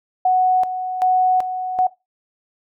sine tone with tremolo, 740 Hz, F#5, in tune, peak -12 dBFS, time 0.25-1.87 s, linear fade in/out 5 ms, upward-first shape square, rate 1.3 Hz, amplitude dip 65%, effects noise-tail reverb RT60 0.2 s tail -18 dB re dry

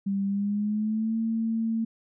sine tone with pitch glide, 197.3 to 225.3 Hz, G3 to A3, +11 to +41 cents, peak -24 dBFS, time 0.06-1.85 s, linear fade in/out 10 ms, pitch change +230 cents, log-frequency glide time 0.26-1.17 s, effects none

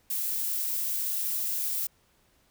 violet noise, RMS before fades -30 dBFS, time 0.1-1.87 s, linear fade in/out 5 ms, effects pink hiss -66 dBFS RMS until 2.5 s

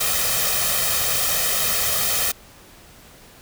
white noise with comb filter, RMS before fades -21 dBFS, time 0-2.32 s, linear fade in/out 10 ms, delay 1.6 ms, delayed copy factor +0.75, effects pink hiss -47 dBFS RMS until 3.41 s

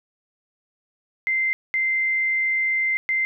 sine tone bursts at uneven times, 2082 Hz, C7, 9 cents flat, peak -19 dBFS, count 3, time 1.27-1.53 / 1.74-2.97 / 3.09-3.25 s, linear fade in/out 0 ms, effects none

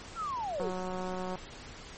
sine linear sweep, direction down, 1404 to 311.1 Hz, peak -32 dBFS, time 0.15-0.72 s, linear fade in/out 50 ms
click train, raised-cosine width 1 ms, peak -24 dBFS, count 140, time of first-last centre 0.6-1.355 s, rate 184 Hz
effects pink hiss -47 dBFS RMS until 1.97 s + MP3 32 kbps

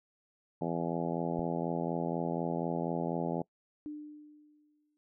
harmonic tone, 84.1 Hz, E2, 35 cents sharp, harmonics 2 / 3 / 4 / 5 / 6 / 7 / 8 / 9 / 10, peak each -36 / -38 / -39 / -40 / -41 / -41 / -42 / -43 / -43 dBFS, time 0.61-3.42 s, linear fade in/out 5 ms
click, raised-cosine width 5 ms, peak -30 dBFS, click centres 1.392 s
sine tone with exponential decay, 299.3 Hz, D4, 33 cents sharp, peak -36 dBFS, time 3.86-4.97 s, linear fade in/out 0 ms, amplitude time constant 240 ms
effects noise-tail reverb RT60 0.1 s tail -23 dB re dry

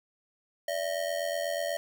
square ring-modulated tone, 624 Hz, D#5, 5 cents sharp, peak -27 dBFS, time 0.68-1.77 s, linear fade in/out 0 ms, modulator 44.1 Hz, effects none

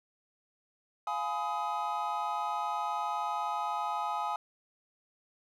triangle chord, F half-diminished seventh, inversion none, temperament just, 698.5 / 838.1 / 1005.8 / 1257.2 Hz, F5 / Ab5 / Cb6 / Eb6, 0 / +16 / +31 / +18 cents, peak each -38 / -32 / -37 / -34 dBFS, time 1.07-4.36 s, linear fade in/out 2 ms, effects none

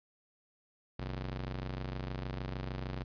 sawtooth ring-modulated tone, 92.9 Hz, F#2, 7 cents sharp, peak -30 dBFS, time 0.99-3.04 s, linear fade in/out 5 ms, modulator 33.1 Hz, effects resampled to 11025 Hz + 12-bit

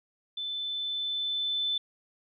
sine tone with level ramp, 3520 Hz, A7, in tune, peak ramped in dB -32 to -26 dBFS, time 0.37-1.78 s, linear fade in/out 5 ms, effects none

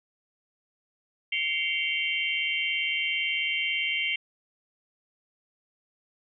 sine tone cluster, 2104 / 2262 / 2762 / 3125 Hz, C7 / C#7 / F7 / G7, +9 / +34 / -20 / -6 cents, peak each -31 dBFS, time 1.32-4.16 s, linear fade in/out 5 ms, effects none

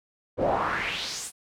brown noise with band-pass filter sweep, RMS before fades -28 dBFS, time 0.37-1.32 s, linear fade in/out 50 ms, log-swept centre 460 to 10000 Hz, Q 3, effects none

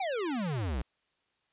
square exponential sweep, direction down, 806 to 55 Hz, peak -31 dBFS, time 0-0.82 s, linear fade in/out 5 ms, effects white hiss -75 dBFS RMS until 1.52 s + resampled to 8000 Hz

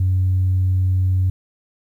sine tone, 92.9 Hz, F#2, 7 cents sharp, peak -13 dBFS, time 0-1.3 s, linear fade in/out 5 ms, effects tanh soft clip ceiling -11 dBFS + 9-bit

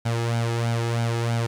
sawtooth tone with flanger, 116.54 Hz, A#2, in tune, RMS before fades -24 dBFS, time 0.05-1.47 s, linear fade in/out 10 ms, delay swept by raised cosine 1.3 to 2.4 ms, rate 3.1 Hz, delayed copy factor +0.65, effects low-pass 9000 Hz 12 dB/octave + 9-bit

